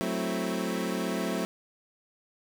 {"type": "chord", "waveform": "25% pulse", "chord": "F# half-diminished seventh", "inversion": "none", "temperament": "equal", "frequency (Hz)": [185, 220, 261.6, 329.6], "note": ["F#3", "A3", "C4", "E4"], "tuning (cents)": [0, 0, 0, 0], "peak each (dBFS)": [-29, -30, -31, -33], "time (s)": [0.01, 1.45], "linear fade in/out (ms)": 0, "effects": []}